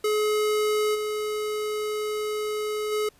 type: tone with level steps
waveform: square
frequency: 424.7 Hz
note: G#4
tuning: 39 cents sharp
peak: -22 / -27 / -24 dBFS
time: 0.04-3.09 s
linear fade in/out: 5 ms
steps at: 0.94 / 2.91 s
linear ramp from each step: 20 ms
effects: pink hiss -59 dBFS RMS until 3.19 s + resampled to 32000 Hz